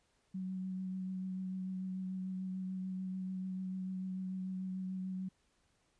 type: tone with vibrato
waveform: sine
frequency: 187 Hz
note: F#3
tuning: 19 cents sharp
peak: -37 dBFS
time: 0.34-5.29 s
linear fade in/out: 10 ms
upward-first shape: triangle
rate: 6.8 Hz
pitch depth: 18 cents each way
effects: pink hiss -75 dBFS RMS until 5.99 s + resampled to 22050 Hz